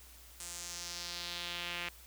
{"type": "tone with band-pass filter sweep", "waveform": "sawtooth", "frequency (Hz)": 174.1, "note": "F3", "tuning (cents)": -5, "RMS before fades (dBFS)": -42, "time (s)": [0.4, 1.89], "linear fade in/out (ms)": 0, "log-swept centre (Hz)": [8300, 2500], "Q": 2.2, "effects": ["added 60 Hz sine -57 dBFS peak until 2.06 s", "white hiss -57 dBFS RMS until 2.06 s"]}